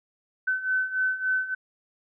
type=beating tone pair; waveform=sine; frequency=1517 / 1520.5 Hz; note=F#6 / F#6; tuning=+43 / +47 cents; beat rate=3.5 Hz; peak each=-29 / -25 dBFS; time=0.47-1.55 s; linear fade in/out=10 ms; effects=none